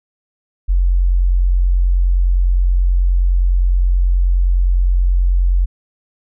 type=tone; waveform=sine; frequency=44.78 Hz; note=F1; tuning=44 cents sharp; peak=-10 dBFS; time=0.68-5.66 s; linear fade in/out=20 ms; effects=none